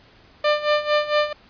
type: tone with tremolo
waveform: sawtooth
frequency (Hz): 597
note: D5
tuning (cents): +28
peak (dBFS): -11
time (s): 0.44-1.33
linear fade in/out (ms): 5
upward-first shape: sine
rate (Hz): 4.4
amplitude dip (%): 80
effects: pink hiss -52 dBFS RMS until 1.49 s + resampled to 11025 Hz